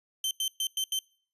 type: tone bursts at uneven times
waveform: sawtooth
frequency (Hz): 3100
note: G7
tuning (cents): -20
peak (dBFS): -24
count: 5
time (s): 0.24-0.31 / 0.4-0.48 / 0.6-0.67 / 0.77-0.84 / 0.92-0.99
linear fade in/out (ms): 2
effects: noise-tail reverb RT60 0.5 s tail -25 dB re dry + resampled to 32000 Hz